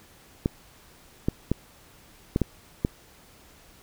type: clicks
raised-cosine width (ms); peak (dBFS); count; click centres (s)
3; -9; 6; 0.459 / 1.285 / 1.516 / 2.361 / 2.417 / 2.849
effects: pink hiss -54 dBFS RMS until 3.82 s